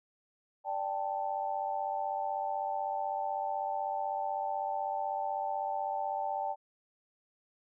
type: chord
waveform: sine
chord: D suspended fourth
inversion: none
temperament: equal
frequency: 587.3 / 784 / 880 Hz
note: D5 / G5 / A5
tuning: 0 / 0 / 0 cents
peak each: -39 / -34 / -36 dBFS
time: 0.64-6.56 s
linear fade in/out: 50 ms
effects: none